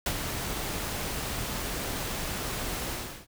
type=noise with ADSR envelope; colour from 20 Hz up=pink; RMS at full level=-27 dBFS; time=0.06-3.27 s; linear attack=4 ms; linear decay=63 ms; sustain=-6 dB; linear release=360 ms; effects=none